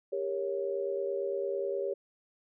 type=chord; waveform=sine; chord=G diminished; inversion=none; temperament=equal with one note detuned; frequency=397 / 466.2 / 554.4 Hz; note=G4 / Bb4 / Db5; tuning=+22 / 0 / 0 cents; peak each=-33 / -38 / -34 dBFS; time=0.12-1.94 s; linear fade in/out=10 ms; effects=none